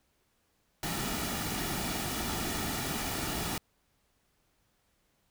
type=noise with comb filter; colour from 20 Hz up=pink; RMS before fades=-34 dBFS; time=0.83-3.58 s; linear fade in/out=2 ms; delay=1.9 ms; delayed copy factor=-0.5; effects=pink hiss -73 dBFS RMS until 5.3 s